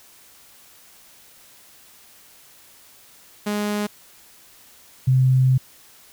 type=tone pair in turn; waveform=sawtooth / sine; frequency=207.7 / 129.83 Hz; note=G#3 / C3; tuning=0 / -13 cents; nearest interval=minor sixth; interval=813 cents; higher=first; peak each=-18 / -13 dBFS; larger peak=second; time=3.46-3.87 / 5.07-5.58 s; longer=second; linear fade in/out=10 ms; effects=white hiss -50 dBFS RMS until 6.12 s